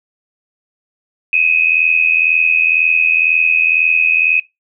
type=tone pair together; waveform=sine; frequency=2489 / 2571 Hz; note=D#7 / E7; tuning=0 / -44 cents; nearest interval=minor second; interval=56 cents; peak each=-13 dBFS; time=1.33-4.4 s; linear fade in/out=2 ms; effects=noise-tail reverb RT60 0.2 s tail -21 dB re dry